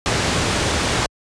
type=low-pass noise; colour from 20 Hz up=pink; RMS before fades=-19 dBFS; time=0.06-1.06 s; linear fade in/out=0 ms; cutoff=7800 Hz; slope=12 dB/octave; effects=high-pass 60 Hz 12 dB/octave + resampled to 22050 Hz